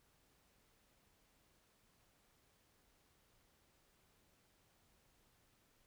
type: silence
effects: pink hiss -74 dBFS RMS until 5.86 s